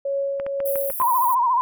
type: tone with tremolo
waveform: sine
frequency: 554.4 Hz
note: C#5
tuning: in tune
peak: -20 dBFS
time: 0.05-0.91 s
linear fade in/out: 5 ms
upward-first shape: triangle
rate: 1.9 Hz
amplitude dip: 45%
type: clicks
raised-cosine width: 0.5 ms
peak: -19 dBFS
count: 6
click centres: 0.399 / 0.465 / 0.603 / 0.757 / 0.901 / 1.016 s
type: high-pass noise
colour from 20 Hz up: pink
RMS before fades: -29 dBFS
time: 0.65-1.35 s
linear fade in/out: 10 ms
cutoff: 11000 Hz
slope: 48 dB/octave
type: tone with vibrato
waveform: sine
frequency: 987.8 Hz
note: B5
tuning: in tune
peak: -16 dBFS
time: 1-1.61 s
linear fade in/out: 0 ms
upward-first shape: sine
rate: 14 Hz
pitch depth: 99 cents each way
effects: none